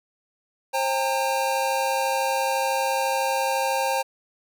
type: tone cluster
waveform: square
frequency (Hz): 533 / 801 / 913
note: C5 / G5 / A#5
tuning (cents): +32 / +37 / -36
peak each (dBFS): -27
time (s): 0.73-4.03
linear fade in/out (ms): 20
effects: none